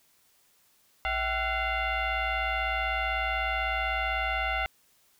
sine tone with frequency modulation, 651 Hz, E5, 22 cents flat, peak -26 dBFS, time 1.05-4.66 s, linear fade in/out 0 ms, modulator 709 Hz, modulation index 3, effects white hiss -65 dBFS RMS until 5.19 s

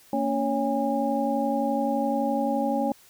sine tone cluster, 230.1 / 281.8 / 556 / 815 Hz, A#3 / C#4 / C#5 / G#5, -22 / +29 / +5 / -33 cents, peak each -28 dBFS, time 0.13-2.92 s, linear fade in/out 2 ms, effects white hiss -55 dBFS RMS until 3.09 s

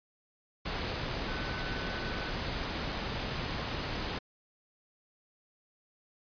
sine tone in noise, 1506 Hz, F#6, 30 cents sharp, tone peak -42 dBFS, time 1.28-2.3 s, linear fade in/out 10 ms, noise pink, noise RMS -35 dBFS, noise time 0.65-4.19 s, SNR -10 dB, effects resampled to 11025 Hz

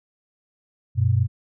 sine tone pair together, 95.6 / 121.73 Hz, G2 / B2, -43 / -25 cents, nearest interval major third, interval 418 cents, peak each -19 dBFS, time 0.95-1.28 s, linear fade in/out 50 ms, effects none

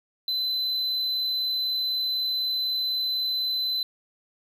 triangle tone, 4034 Hz, B7, 36 cents sharp, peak -23 dBFS, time 0.28-3.83 s, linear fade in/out 2 ms, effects none

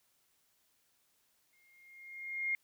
sine tone with exponential growth, 2131 Hz, C7, 31 cents sharp, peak -29 dBFS, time 1.53-2.55 s, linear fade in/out 1 ms, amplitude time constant 220 ms, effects white hiss -74 dBFS RMS until 2.63 s

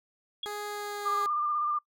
sine tone with exponential decay, 3322 Hz, G#7, in tune, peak -29 dBFS, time 0.43-0.52 s, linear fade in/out 5 ms, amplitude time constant 18 ms
15% pulse tone with pitch glide, 415.3 to 410.8 Hz, G#4 to G#4, 0 to -19 cents, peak -28 dBFS, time 0.46-1.26 s, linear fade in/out 0 ms, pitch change -19 cents, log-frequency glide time 0.66-1.03 s
sine tone with vibrato, 1196 Hz, D6, 31 cents sharp, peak -26 dBFS, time 1.05-1.79 s, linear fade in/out 10 ms, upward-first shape square, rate 16 Hz, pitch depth 20 cents each way
effects noise-tail reverb RT60 0.1 s tail -25 dB re dry

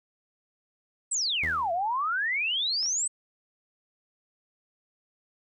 sine exponential two-way sweep, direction down then up, 8372 to 659.3 to 8372 Hz, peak -25 dBFS, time 1.11-3.08 s, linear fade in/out 10 ms, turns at 1.72 s
sawtooth tone with exponential decay, 80.6 Hz, E2, 38 cents flat, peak -30 dBFS, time 1.43-1.94 s, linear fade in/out 0 ms, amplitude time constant 110 ms
clicks, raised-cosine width 0.2 ms, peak -30 dBFS, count 2, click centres 2.828 / 2.861 s
effects none

